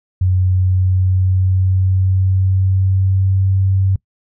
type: tone with pitch glide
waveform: sine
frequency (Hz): 92.2 to 95.84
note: F#2 to G2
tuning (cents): -6 to -39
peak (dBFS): -11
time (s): 0.21-3.96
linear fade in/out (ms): 5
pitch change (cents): +67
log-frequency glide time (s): 0.32-3.5
effects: noise-tail reverb RT60 0.1 s tail -22 dB re dry